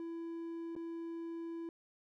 triangle tone with dropouts, 333.3 Hz, E4, 19 cents sharp, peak -38 dBFS, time 0-1.69 s, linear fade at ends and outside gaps 1 ms, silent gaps 0.753-0.763 s, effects none

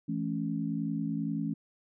sine chord, A major, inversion second, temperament equal with one note detuned, 164.81 / 215 / 277.2 Hz, E3 / A3 / C#4, 0 / -40 / 0 cents, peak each -34 dBFS, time 0.08-1.54 s, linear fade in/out 10 ms, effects none

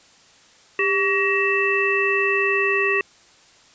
harmonic tone with a mistuned harmonic, 378.7 Hz, F#4, 40 cents sharp, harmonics 1 / 3 / 5 / 7, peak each -22 / -27 / -22 / -22 dBFS, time 0.79-3.01 s, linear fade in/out 2 ms, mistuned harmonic 1, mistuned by +82 cents, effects white hiss -52 dBFS RMS until 3.74 s + resampled to 16000 Hz

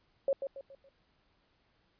sine tone with echo, 547 Hz, C#5, 23 cents flat, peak -25 dBFS, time 0.28-0.33 s, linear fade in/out 2 ms, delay 140 ms, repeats 4, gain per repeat -8 dB, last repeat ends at 0.89 s, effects pink hiss -72 dBFS RMS until 1.99 s + resampled to 11025 Hz

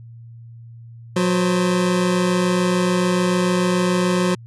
25% pulse tone pair together, 181.31 / 517 Hz, F#3 / C5, -35 / -21 cents, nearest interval octave + tritone, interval 1814 cents, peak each -13 / -22 dBFS, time 1.16-4.35 s, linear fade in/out 5 ms, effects added 116 Hz sine -37 dBFS peak until 4.46 s + resampled to 24000 Hz

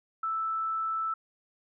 sine tone, 1318.5 Hz, E6, in tune, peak -28 dBFS, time 0.23-1.14 s, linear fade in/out 5 ms, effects none

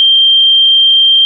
sine tone, 3166 Hz, G7, 17 cents sharp, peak -4 dBFS, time 0-1.25 s, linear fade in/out 0 ms, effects none

